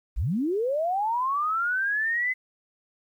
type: linear sweep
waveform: sine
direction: up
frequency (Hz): 33.93 to 2050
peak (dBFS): -23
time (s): 0.16-2.34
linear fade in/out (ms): 20
effects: 10-bit